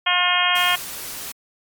harmonic tone, 357.3 Hz, F4, 40 cents sharp, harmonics 2 / 3 / 4 / 5 / 6 / 7 / 8 / 9, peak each -25 / -23 / -25 / -25 / -25 / -25 / -24 / -22 dBFS, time 0.06-0.76 s, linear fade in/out 10 ms
white noise, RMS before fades -32 dBFS, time 0.55-1.32 s, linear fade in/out 5 ms
effects MP3 96 kbps

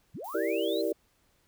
sine linear sweep, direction up, 82.2 to 4196 Hz, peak -37 dBFS, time 0.14-0.82 s, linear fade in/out 10 ms
violet noise, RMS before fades -48 dBFS, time 0.24-0.92 s, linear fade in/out 5 ms
sine chord, E half-diminished seventh, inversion none, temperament equal, 329.6 / 392 / 466.2 / 587.3 Hz, E4 / G4 / Bb4 / D5, 0 / 0 / 0 / 0 cents, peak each -32 dBFS, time 0.34-0.93 s, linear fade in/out 10 ms
effects pink hiss -69 dBFS RMS until 1.47 s

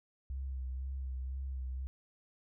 sine tone with vibrato, 65.5 Hz, C2, 2 cents sharp, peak -36 dBFS, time 0.3-1.87 s, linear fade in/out 0 ms, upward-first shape sine, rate 2 Hz, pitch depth 38 cents each way, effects none

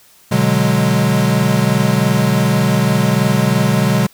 square chord, G# half-diminished seventh, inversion first, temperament equal, 123.47 / 146.83 / 185 / 207.7 Hz, B2 / D3 / F#3 / G#3, 0 / 0 / 0 / 0 cents, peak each -18 dBFS, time 0.31-4.07 s, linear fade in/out 10 ms, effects white hiss -48 dBFS RMS until 4.13 s

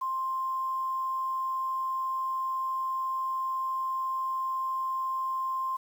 sine tone with quantisation, 1051 Hz, C6, 7 cents sharp, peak -28 dBFS, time 0.01-5.77 s, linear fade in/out 10 ms, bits 9, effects none

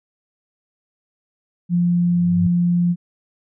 sine tone, 174.61 Hz, F3, in tune, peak -14 dBFS, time 1.69-2.96 s, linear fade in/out 50 ms
sine tone with exponential growth, 99.5 Hz, G2, 26 cents sharp, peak -18 dBFS, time 1.87-2.47 s, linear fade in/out 5 ms, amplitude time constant 130 ms
effects none

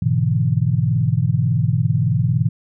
sine chord, E dominant seventh, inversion first, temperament equal, 103.83 / 123.47 / 146.83 / 164.81 Hz, G#2 / B2 / D3 / E3, 0 / 0 / 0 / 0 cents, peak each -21 / -18 / -22 / -21 dBFS, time 0.02-2.49 s, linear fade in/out 5 ms, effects none

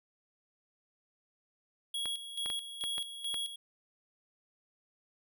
square tone with tremolo, 3322 Hz, G#7, in tune, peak -34 dBFS, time 1.94-3.56 s, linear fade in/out 5 ms, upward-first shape square, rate 2.3 Hz, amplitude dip 65%
clicks, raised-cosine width 0.3 ms, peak -25 dBFS, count 6, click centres 2.057 / 2.46 / 2.501 / 2.839 / 2.981 / 3.343 s
effects none

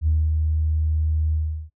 sine tone with ADSR envelope, 78 Hz, D#2, 5 cents sharp, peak -15 dBFS, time 0.01-1.7 s, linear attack 60 ms, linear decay 230 ms, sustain -3 dB, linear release 370 ms, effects noise-tail reverb RT60 0.1 s tail -21 dB re dry + tanh soft clip ceiling -11 dBFS

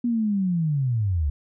sine linear sweep, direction down, 243.9 to 67.6 Hz, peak -20 dBFS, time 0.04-1.3 s, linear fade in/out 5 ms, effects none

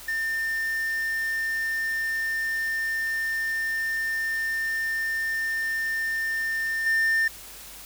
triangle tone with level steps, 1800 Hz, A6, 39 cents sharp, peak -23 / -18 dBFS, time 0.08-7.28 s, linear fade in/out 5 ms, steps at 6.86 s, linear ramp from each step 5 ms, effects added 50 Hz sine -53 dBFS peak until 7.85 s + white hiss -43 dBFS RMS until 7.85 s

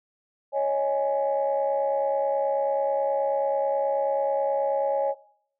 sine chord, C# suspended second, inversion none, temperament just, 554.4 / 623.7 / 831.5 Hz, C#5 / D#5 / G#5, 0 / +4 / +2 cents, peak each -23 / -29 / -27 dBFS, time 0.52-5.15 s, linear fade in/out 50 ms, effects noise-tail reverb RT60 0.7 s tail -21 dB re dry + tanh soft clip ceiling -14 dBFS

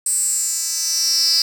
10% pulse tone with high-pass filter sweep, 329.6 Hz, E4, in tune, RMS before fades -19 dBFS, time 0.06-1.42 s, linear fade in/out 2 ms, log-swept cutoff 8400 to 4900 Hz, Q 8.4, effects none

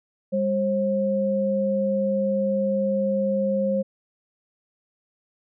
sine tone pair together, 200.8 / 536 Hz, G3 / C5, +42 / +42 cents, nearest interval octave + perfect fourth, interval 1700 cents, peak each -24 / -22 dBFS, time 0.32-3.83 s, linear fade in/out 20 ms, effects none

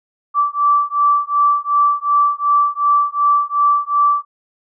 sine beating tone pair, 1161 / 1163.7 Hz, D6 / D6, -20 / -16 cents, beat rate 2.7 Hz, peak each -15 dBFS, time 0.34-4.25 s, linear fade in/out 50 ms, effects none

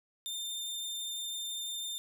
sawtooth tone, 3606 Hz, A7, 42 cents sharp, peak -33 dBFS, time 0.26-1.98 s, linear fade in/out 0 ms, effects none

